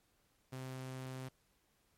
sawtooth tone, 130.2 Hz, C3, 8 cents flat, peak -39 dBFS, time 0.52-1.29 s, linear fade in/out 10 ms, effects pink hiss -75 dBFS RMS until 1.97 s + MP3 64 kbps

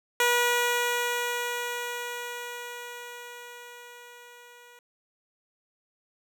10% pulse tone with level ramp, 483.2 Hz, B4, 38 cents flat, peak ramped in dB -12 to -42 dBFS, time 0.2-4.79 s, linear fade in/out 2 ms, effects none

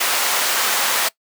pink high-pass noise, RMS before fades -19 dBFS, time 0-1.09 s, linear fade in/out 10 ms, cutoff 810 Hz, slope 12 dB/octave, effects noise-tail reverb RT60 0.1 s tail -21 dB re dry

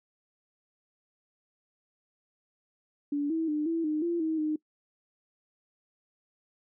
sine tone with pitch steps, 288.5 / 324.1 / 300.8 / 330.3 / 305.8 / 341.8 / 318.4 / 307 Hz, D4 / E4 / D4 / E4 / D#4 / F4 / D#4 / D#4, -31 / -29 / +42 / +4 / -30 / -37 / +40 / -23 cents, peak -26 dBFS, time 3.12-4.56 s, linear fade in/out 5 ms, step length 180 ms, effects noise-tail reverb RT60 0.1 s tail -22 dB re dry

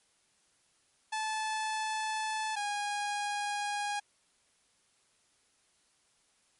sawtooth tone pair in turn, 870 / 821.2 Hz, A5 / G#5, -20 / -20 cents, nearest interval minor second, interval 100 cents, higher first, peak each -28 dBFS, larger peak neither, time 1.12-2.56 / 2.56-4 s, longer neither, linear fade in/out 10 ms, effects white hiss -70 dBFS RMS until 6.59 s + MP3 48 kbps

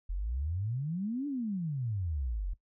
sine exponential two-way sweep, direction up then down, 41.2 to 296.1 to 41.2 Hz, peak -31 dBFS, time 0.09-2.54 s, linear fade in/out 10 ms, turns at 1.27 s, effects noise-tail reverb RT60 0.1 s tail -18 dB re dry

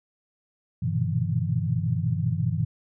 sine tone cluster, 98.3 / 118.1 / 123.6 / 153.3 / 167.8 Hz, G2 / A#2 / B2 / D#3 / E3, +5 / +23 / +2 / -25 / +31 cents, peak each -29 dBFS, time 0.82-2.65 s, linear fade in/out 10 ms, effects none

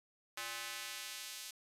square tone with high-pass filter sweep, 116.5 Hz, A#2, 1 cent flat, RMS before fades -45 dBFS, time 0.37-1.51 s, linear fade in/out 5 ms, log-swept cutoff 1400 to 4100 Hz, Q 0.76, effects resampled to 32000 Hz + 11-bit

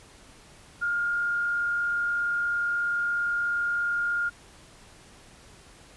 sine tone with frequency modulation, 1413 Hz, F6, 20 cents sharp, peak -24 dBFS, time 0.81-4.3 s, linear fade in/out 20 ms, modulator 43.1 Hz, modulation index 0.27, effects pink hiss -52 dBFS RMS until 5.96 s + resampled to 24000 Hz

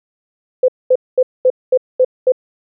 sine tone bursts, 511 Hz, C5, 41 cents flat, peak -7 dBFS, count 7, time 0.63-2.321 s, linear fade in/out 5 ms, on 53 ms, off 220 ms, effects none

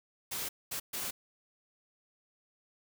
white noise bursts at uneven times, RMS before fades -37 dBFS, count 3, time 0.31-0.49 / 0.71-0.8 / 0.93-1.11 s, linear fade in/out 10 ms, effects none

